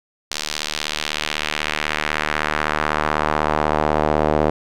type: tone with band-pass filter sweep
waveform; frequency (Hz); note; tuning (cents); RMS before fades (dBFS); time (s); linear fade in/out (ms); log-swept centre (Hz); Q
sawtooth; 76.1; D#2; -38; -21; 0.31-4.5; 5; 5000 to 570; 1.3
effects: none